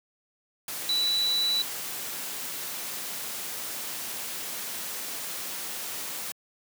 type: tone in noise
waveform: sine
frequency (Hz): 3951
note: B7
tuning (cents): 0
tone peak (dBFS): -23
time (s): 0.89-1.62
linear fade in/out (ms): 2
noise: white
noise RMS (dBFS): -35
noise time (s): 0.68-6.32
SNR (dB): +9
effects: high-pass 150 Hz 12 dB/octave